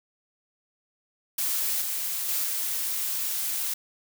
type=noise with level steps; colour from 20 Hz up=blue; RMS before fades=-27 / -30 / -27 / -29 dBFS; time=1.38-3.74 s; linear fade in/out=5 ms; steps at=1.81 / 2.28 / 2.44 s; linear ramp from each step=10 ms; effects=none